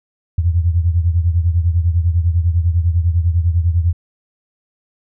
sine beating tone pair, 83.4 / 93.4 Hz, E2 / F#2, +21 / +17 cents, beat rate 10 Hz, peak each -13 / -18 dBFS, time 0.38-3.93 s, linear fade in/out 5 ms, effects none

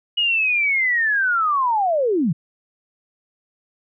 sine linear sweep, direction down, 2910 to 137.7 Hz, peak -16 dBFS, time 0.17-2.33 s, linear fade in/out 10 ms, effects none

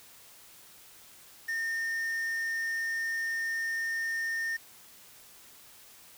triangle tone with quantisation, 1822 Hz, A#6, 40 cents flat, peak -28 dBFS, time 1.48-4.57 s, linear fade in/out 10 ms, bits 8, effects white hiss -54 dBFS RMS until 6.17 s

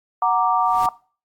sine chord, Gb augmented, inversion none, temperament equal, 740 / 932.3 / 1174.7 Hz, Gb5 / Bb5 / D6, 0 / 0 / 0 cents, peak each -20 dBFS, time 0.22-0.89 s, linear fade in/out 2 ms
pink noise with exponential growth, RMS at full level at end -32 dBFS, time 0.52-0.86 s, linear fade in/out 1 ms, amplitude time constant 72 ms
effects noise-tail reverb RT60 0.4 s tail -21 dB re dry + AAC 64 kbps

